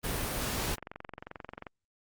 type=noise; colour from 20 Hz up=pink; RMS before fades=-33 dBFS; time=0.03-0.76 s; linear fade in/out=20 ms
type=click train; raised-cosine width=0.5 ms; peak=-26 dBFS; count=24; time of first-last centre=0.65-1.668 s; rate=22.6 Hz
effects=Opus 32 kbps